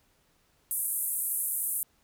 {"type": "band-pass noise", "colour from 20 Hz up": "pink", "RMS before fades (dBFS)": -31, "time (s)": [0.71, 1.83], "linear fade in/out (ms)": 0, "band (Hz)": [9200, 14000], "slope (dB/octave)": 48, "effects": ["pink hiss -68 dBFS RMS until 2.03 s"]}